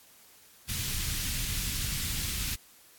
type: band-stop noise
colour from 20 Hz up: pink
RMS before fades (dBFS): -32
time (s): 0.68-2.56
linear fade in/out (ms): 20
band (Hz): 140 to 2600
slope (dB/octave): 12
effects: white hiss -57 dBFS RMS until 2.98 s + AAC 64 kbps